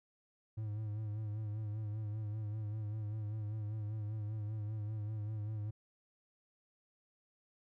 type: tone with vibrato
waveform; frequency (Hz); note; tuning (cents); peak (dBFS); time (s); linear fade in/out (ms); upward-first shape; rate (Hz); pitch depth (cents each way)
triangle; 106.7; G#2; +47; -35; 0.57-5.71; 10; sine; 5.1; 51
effects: none